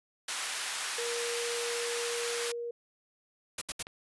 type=high-pass noise; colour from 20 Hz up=pink; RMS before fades=-35 dBFS; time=0.28-2.52 s; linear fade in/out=5 ms; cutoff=1300 Hz; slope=12 dB/octave
type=tone; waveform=sine; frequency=473.1 Hz; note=A#4; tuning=26 cents sharp; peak=-34 dBFS; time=0.98-2.71 s; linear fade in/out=5 ms
type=noise bursts; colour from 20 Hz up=white; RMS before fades=-34 dBFS; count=3; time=3.58-3.827 s; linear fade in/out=5 ms; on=35 ms; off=71 ms
type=click; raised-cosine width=0.3 ms; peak=-29 dBFS; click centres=3.869 s
effects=resampled to 24000 Hz